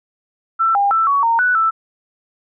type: tone with pitch steps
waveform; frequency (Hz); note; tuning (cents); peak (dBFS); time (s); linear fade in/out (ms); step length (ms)
sine; 1336 / 804 / 1328 / 1123 / 921 / 1482 / 1323; E6 / G5 / E6 / C#6 / A#5 / F#6 / E6; +23 / +44 / +12 / +22 / -21 / +2 / +6; -12; 0.59-1.71; 20; 160
effects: none